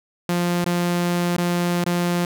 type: tone with dropouts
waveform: sawtooth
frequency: 174.9 Hz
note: F3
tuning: 3 cents sharp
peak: -15 dBFS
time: 0.29-2.25 s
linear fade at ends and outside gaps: 2 ms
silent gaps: 0.643-0.662 / 1.367-1.38 / 1.842-1.863 s
effects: none